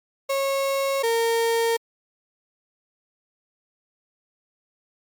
35% pulse tone pair in turn, 547 / 460 Hz, C#5 / A#4, -23 / -23 cents, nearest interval minor third, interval 300 cents, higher first, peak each -20 / -18 dBFS, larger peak second, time 0.29-1.03 / 1.03-1.77 s, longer neither, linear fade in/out 10 ms, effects Opus 48 kbps

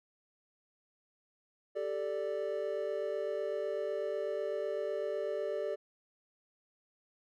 triangle chord, G suspended second, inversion none, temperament equal, 392 / 440 / 587.3 Hz, G4 / A4 / D5, 0 / 0 / 0 cents, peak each -37 / -36 / -34 dBFS, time 1.75-5.76 s, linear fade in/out 20 ms, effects none

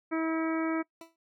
harmonic tone, 322.9 Hz, E4, 36 cents flat, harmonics 1 / 2 / 3 / 4 / 5 / 6 / 7, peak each -28 / -37 / -41 / -38 / -43 / -45 / -42 dBFS, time 0.11-0.83 s, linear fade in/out 20 ms
20% pulse tone with exponential decay, 329.6 Hz, E4, in tune, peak -36 dBFS, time 1.01-1.16 s, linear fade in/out 2 ms, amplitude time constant 32 ms
effects noise-tail reverb RT60 0.1 s tail -22 dB re dry

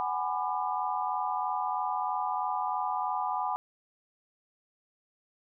sine chord, G# half-diminished seventh, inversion third, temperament just, 747.5 / 830.6 / 996.7 / 1196.1 Hz, F#5 / G#5 / B5 / D6, +17 / 0 / +16 / +31 cents, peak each -34 / -33 / -33 / -36 dBFS, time 0-3.56 s, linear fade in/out 0 ms, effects none

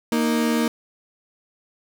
35% pulse tone pair together, 233.1 / 311.1 Hz, A#3 / D#4, 0 / 0 cents, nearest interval perfect fourth, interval 500 cents, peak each -18 / -23 dBFS, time 0.12-0.68 s, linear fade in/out 2 ms, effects none

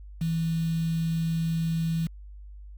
sine tone with quantisation, 163.9 Hz, E3, 10 cents flat, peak -24 dBFS, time 0.21-2.07 s, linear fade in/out 5 ms, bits 7, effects added 50 Hz sine -41 dBFS peak until 2.77 s

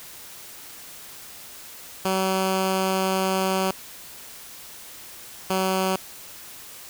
10% pulse tone pair in turn, 189.7 / 188.79 Hz, F#3 / F#3, +43 / +35 cents, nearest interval unison, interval 8 cents, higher first, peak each -13 dBFS, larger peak neither, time 2.05-3.71 / 5.5-5.96 s, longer first, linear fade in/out 2 ms, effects white hiss -42 dBFS RMS until 6.89 s

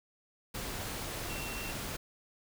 sine tone in noise, 2718 Hz, F7, 48 cents flat, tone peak -43 dBFS, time 1.29-1.72 s, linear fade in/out 10 ms, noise pink, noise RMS -39 dBFS, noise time 0.54-1.97 s, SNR -7 dB, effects none

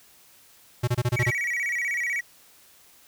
square tone bursts, 122 Hz, B2, 21 cents flat, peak -21 dBFS, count 7, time 0.83-1.308 s, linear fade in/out 10 ms, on 46 ms, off 26 ms
triangle tone with vibrato, 2087 Hz, C7, 5 cents flat, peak -23 dBFS, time 1.16-2.21 s, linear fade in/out 10 ms, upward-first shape square, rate 16 Hz, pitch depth 140 cents each way
effects white hiss -55 dBFS RMS until 3.07 s

